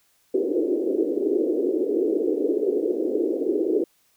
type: band-pass noise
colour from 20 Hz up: white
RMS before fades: -23 dBFS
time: 0.34-3.84 s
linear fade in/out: 5 ms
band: 300 to 450 Hz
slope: 48 dB/octave
effects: white hiss -64 dBFS RMS until 4.16 s